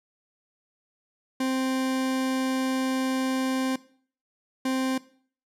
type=tone bursts at uneven times; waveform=40% pulse; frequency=261.6 Hz; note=C4; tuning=in tune; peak=-23 dBFS; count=2; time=1.4-3.76 / 4.65-4.98 s; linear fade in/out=5 ms; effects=noise-tail reverb RT60 0.5 s tail -19 dB re dry + low-pass 12000 Hz 12 dB/octave